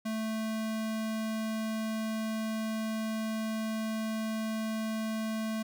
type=tone; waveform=square; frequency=220 Hz; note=A3; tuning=in tune; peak=-32 dBFS; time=0.05-5.63 s; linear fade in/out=10 ms; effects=none